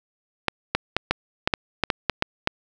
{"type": "clicks", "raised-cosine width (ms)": 0.3, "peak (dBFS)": -3, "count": 11, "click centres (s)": [0.483, 0.75, 0.966, 1.11, 1.475, 1.538, 1.837, 1.902, 2.097, 2.224, 2.474], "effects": []}